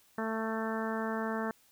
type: harmonic tone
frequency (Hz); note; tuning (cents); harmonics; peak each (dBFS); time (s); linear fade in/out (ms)
222.1; A3; +16; 1 / 2 / 3 / 4 / 5 / 6 / 7 / 8; -35 / -38 / -40 / -41 / -42 / -43 / -43 / -44; 0.18-1.51; 2
effects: white hiss -65 dBFS RMS until 1.71 s